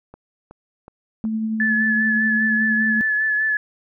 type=click train; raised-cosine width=1 ms; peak=-26 dBFS; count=4; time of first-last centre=0.14-1.251 s; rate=2.7 Hz
type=tone with tremolo; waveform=sine; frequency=220 Hz; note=A3; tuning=in tune; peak=-19 dBFS; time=1.24-3.01 s; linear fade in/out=0 ms; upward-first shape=triangle; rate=11 Hz; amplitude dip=30%
type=tone with vibrato; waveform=sine; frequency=1727 Hz; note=A6; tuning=33 cents flat; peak=-17 dBFS; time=1.6-3.57 s; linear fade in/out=2 ms; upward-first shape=sine; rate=5 Hz; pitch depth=28 cents each way
effects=none